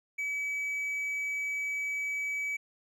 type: tone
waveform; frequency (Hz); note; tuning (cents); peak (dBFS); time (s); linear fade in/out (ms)
triangle; 2285; D7; -48; -29; 0.18-2.57; 10
effects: none